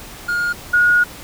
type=tone pair in turn; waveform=triangle / sine; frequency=1424 / 1443.9 Hz; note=F6 / F#6; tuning=+33 / -43 cents; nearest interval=unison; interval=24 cents; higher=second; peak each=-15 / -10 dBFS; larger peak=second; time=0.28-0.53 / 0.73-1.04 s; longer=second; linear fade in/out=10 ms; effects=pink hiss -36 dBFS RMS until 1.23 s